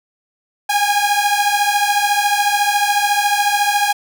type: beating tone pair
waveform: sawtooth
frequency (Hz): 812 / 826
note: G#5 / G#5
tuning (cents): -39 / -10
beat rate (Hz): 14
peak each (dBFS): -13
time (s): 0.69-3.93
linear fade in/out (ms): 10
effects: none